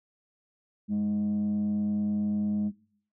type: tone with frequency modulation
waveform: sine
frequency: 207.7 Hz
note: G#3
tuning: in tune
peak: -23 dBFS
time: 0.88-2.72 s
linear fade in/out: 50 ms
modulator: 109 Hz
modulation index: 0.24
effects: noise-tail reverb RT60 0.6 s tail -22 dB re dry + tanh soft clip ceiling -23 dBFS